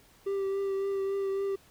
triangle tone with vibrato, 392 Hz, G4, in tune, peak -26 dBFS, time 0.26-1.56 s, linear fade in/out 10 ms, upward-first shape triangle, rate 3.6 Hz, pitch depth 20 cents each way, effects pink hiss -60 dBFS RMS until 1.7 s

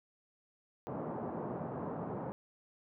pink band-pass noise, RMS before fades -40 dBFS, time 0.87-2.32 s, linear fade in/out 0 ms, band 130 to 1000 Hz, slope 24 dB/octave, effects none

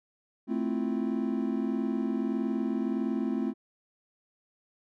triangle chord, F major seventh, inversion first, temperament equal, 220 / 261.6 / 329.6 / 349.2 Hz, A3 / C4 / E4 / F4, 0 / 0 / 0 / 0 cents, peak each -29 / -29 / -34 / -35 dBFS, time 0.47-3.54 s, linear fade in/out 50 ms, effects none

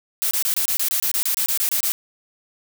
blue noise bursts, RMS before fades -21 dBFS, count 15, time 0.22-1.92 s, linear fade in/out 0 ms, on 90 ms, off 25 ms, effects none

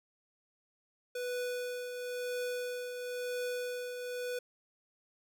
square tone with tremolo, 493.9 Hz, B4, in tune, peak -34 dBFS, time 1.15-4.39 s, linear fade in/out 5 ms, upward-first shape triangle, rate 0.98 Hz, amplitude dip 50%, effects none

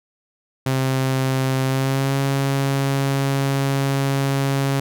sawtooth tone with pitch glide, 132.2 to 137.34 Hz, C3 to C#3, +18 to -16 cents, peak -14 dBFS, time 0.66-4.8 s, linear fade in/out 5 ms, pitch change +66 cents, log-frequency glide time 1.64-2.17 s, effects none

